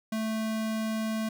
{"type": "tone", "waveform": "square", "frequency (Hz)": 220, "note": "A3", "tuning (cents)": 0, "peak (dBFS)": -29, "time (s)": [0.12, 1.29], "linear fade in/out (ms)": 5, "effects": []}